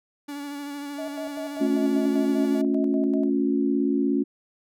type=tone with vibrato; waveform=45% pulse; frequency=286.1 Hz; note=D4; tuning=45 cents flat; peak=-32 dBFS; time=0.28-2.62 s; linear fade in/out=10 ms; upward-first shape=sine; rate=13 Hz; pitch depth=26 cents each way
type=tone with tremolo; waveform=sine; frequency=636 Hz; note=D#5; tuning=38 cents sharp; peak=-31 dBFS; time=0.98-3.3 s; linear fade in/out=10 ms; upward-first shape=square; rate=5.1 Hz; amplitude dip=75%
type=chord; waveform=sine; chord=A augmented; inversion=none; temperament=equal with one note detuned; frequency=220 / 277.2 / 356.2 Hz; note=A3 / C#4 / E#4; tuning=0 / 0 / +34 cents; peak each=-26 / -22 / -27 dBFS; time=1.6-4.24 s; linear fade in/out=20 ms
effects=none